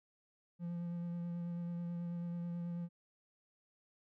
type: tone with vibrato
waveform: triangle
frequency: 172.4 Hz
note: F3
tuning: 22 cents flat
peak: -36 dBFS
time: 0.59-2.89 s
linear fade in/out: 50 ms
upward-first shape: sine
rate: 9.2 Hz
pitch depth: 15 cents each way
effects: none